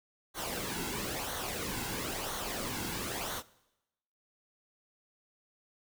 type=noise with flanger; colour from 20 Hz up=pink; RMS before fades=-37 dBFS; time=0.34-3.43 s; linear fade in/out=50 ms; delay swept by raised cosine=0.39 to 1.69 ms; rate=1 Hz; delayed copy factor=-0.6; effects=noise-tail reverb RT60 0.9 s tail -20 dB re dry